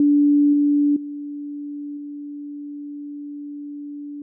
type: tone with level steps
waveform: sine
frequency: 290.2 Hz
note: D4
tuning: 21 cents flat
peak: -12 / -14 / -28 / -30 dBFS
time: 0-4.22 s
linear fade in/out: 2 ms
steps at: 0.53 / 0.96 / 1.97 s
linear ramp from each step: 5 ms
effects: none